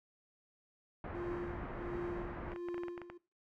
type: low-pass noise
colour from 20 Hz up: pink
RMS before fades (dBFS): -44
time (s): 1.04-2.54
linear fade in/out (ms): 2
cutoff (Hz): 1800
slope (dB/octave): 24
type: tone with tremolo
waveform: triangle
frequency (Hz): 349.4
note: F4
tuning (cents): +1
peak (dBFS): -35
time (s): 1.14-3.18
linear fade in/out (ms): 10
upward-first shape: sine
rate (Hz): 1.4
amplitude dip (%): 80
type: clicks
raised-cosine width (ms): 0.5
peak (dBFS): -31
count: 10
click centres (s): 2.519 / 2.561 / 2.686 / 2.744 / 2.78 / 2.835 / 2.883 / 2.978 / 3.017 / 3.1
effects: noise-tail reverb RT60 0.3 s tail -19 dB re dry